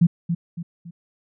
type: tone with echo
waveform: sine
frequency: 170 Hz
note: F3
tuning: 46 cents flat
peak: -11 dBFS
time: 0.01-0.07 s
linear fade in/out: 10 ms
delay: 280 ms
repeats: 3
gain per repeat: -8 dB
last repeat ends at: 0.91 s
effects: none